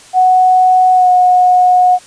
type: tone with pitch glide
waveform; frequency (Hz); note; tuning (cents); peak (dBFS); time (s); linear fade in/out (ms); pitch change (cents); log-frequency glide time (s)
sine; 740 to 727.7; F#5 to F#5; 0 to -29; -5; 0.13-1.99; 50; -29; 0.93-1.09
effects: white hiss -39 dBFS RMS until 2.06 s + resampled to 22050 Hz